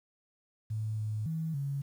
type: tone with pitch steps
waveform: sine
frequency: 108.7 / 107.4 / 160.9 / 139.8 Hz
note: A2 / A2 / E3 / C#3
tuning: -21 / -41 / -42 / +15 cents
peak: -31 dBFS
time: 0.7-1.82 s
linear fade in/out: 10 ms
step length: 280 ms
effects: 10-bit